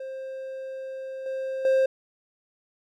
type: tone with level steps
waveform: triangle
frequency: 529 Hz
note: C5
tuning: 19 cents sharp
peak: -31 / -26 / -16 dBFS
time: 0-1.86 s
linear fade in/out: 5 ms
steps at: 1.26 / 1.65 s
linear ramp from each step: 2 ms
effects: none